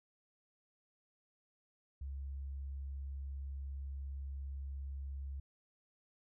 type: tone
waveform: sine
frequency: 68.6 Hz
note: C#2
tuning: 17 cents flat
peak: -40 dBFS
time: 2.01-5.4 s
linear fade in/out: 5 ms
effects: none